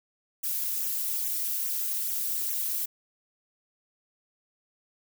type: noise with flanger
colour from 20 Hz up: violet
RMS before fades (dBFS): -30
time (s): 0.43-2.86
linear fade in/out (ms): 10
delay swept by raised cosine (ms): 0.21 to 4.01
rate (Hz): 2.4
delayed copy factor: -0.9
effects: none